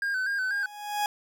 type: tone with vibrato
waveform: triangle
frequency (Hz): 1565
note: G6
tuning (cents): -3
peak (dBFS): -24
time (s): 0.02-0.66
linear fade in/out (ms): 2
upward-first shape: square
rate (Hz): 4.1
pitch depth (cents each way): 54
type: tone with exponential growth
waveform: 40% pulse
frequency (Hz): 830.6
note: G#5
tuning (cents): 0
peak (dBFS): -22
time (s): 0.37-1.06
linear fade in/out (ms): 1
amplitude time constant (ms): 150
effects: none